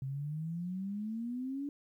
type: exponential sweep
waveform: sine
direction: up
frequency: 131.3 to 289.8 Hz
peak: -35 dBFS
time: 0.02-1.69 s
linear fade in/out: 2 ms
effects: 12-bit